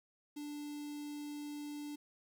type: tone with notch filter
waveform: square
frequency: 293.7 Hz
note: D4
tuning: in tune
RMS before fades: -44 dBFS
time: 0.36-1.96 s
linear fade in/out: 10 ms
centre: 1300 Hz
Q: 0.57
effects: 12-bit